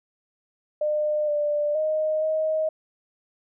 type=tone with pitch steps; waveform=sine; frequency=603 / 591 / 621 / 628 Hz; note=D5 / D5 / D#5 / D#5; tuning=+46 / +11 / -3 / +16 cents; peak=-21 dBFS; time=0.81-2.69 s; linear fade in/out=5 ms; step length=470 ms; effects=none